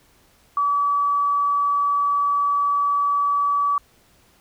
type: tone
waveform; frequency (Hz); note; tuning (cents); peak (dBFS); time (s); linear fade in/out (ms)
sine; 1146; D6; -43; -17; 0.57-3.78; 2
effects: pink hiss -57 dBFS RMS until 4.4 s